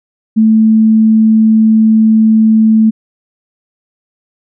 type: tone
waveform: sine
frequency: 220 Hz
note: A3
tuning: in tune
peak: -4 dBFS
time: 0.36-2.91 s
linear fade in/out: 20 ms
effects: none